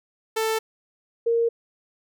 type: tone pair in turn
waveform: sawtooth / sine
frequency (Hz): 442.6 / 464.3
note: A4 / A#4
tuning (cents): +10 / -7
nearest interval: minor second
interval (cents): 83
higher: second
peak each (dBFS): -18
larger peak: neither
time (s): 0.36-0.59 / 1.26-1.49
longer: neither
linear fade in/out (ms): 10
effects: none